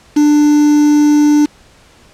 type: tone with quantisation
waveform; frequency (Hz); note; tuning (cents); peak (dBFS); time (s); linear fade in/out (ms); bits
triangle; 296.2; D4; +15; -4; 0.16-1.46; 10; 4
effects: pink hiss -45 dBFS RMS until 2.13 s + low-pass 8000 Hz 12 dB/octave